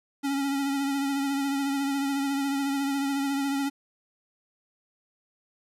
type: tone with vibrato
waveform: square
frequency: 277.2 Hz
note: C#4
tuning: in tune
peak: -26 dBFS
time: 0.23-3.7 s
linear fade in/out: 20 ms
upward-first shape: triangle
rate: 14 Hz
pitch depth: 37 cents each way
effects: resampled to 32000 Hz + 10-bit